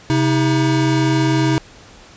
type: tone pair together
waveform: square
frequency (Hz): 133.5 / 318.7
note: C3 / D#4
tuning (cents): +35 / +42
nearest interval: octave + minor third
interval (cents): 1507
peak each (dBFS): -17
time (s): 0.1-1.58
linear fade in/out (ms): 0
effects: pink hiss -43 dBFS RMS until 2.16 s + resampled to 16000 Hz